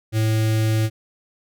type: tone with notch filter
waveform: square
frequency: 110 Hz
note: A2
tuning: in tune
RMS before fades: -19 dBFS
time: 0.12-0.9 s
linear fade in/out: 50 ms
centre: 970 Hz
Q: 1.1
effects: none